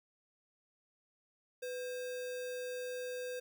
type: tone with sample-and-hold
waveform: sine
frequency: 498.9 Hz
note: B4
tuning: 17 cents sharp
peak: -38 dBFS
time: 1.62-3.4 s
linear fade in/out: 10 ms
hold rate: 2100 Hz
effects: none